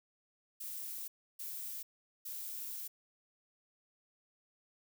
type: noise bursts at uneven times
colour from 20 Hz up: violet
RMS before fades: -43 dBFS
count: 3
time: 0.6-1.08 / 1.39-1.83 / 2.25-2.88 s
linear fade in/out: 10 ms
effects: none